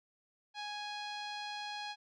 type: tone with low-pass filter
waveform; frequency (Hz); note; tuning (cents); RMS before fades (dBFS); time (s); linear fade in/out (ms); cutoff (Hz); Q
sawtooth; 830.6; G#5; 0; -42; 0.54-1.96; 50; 4200; 2.8
effects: none